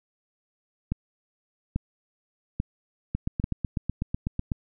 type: two click trains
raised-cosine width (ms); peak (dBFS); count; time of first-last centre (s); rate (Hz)
5; -13 / -14; 4 / 12; 0.92-3.441 / 3.15-4.518; 1.19 / 8.04
effects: none